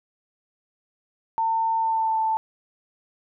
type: tone with pitch glide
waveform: sine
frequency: 900 to 884 Hz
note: A5 to A5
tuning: +39 to +8 cents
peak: -20 dBFS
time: 1.38-2.37 s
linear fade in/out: 0 ms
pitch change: -31 cents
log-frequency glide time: 1.8-2.2 s
effects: none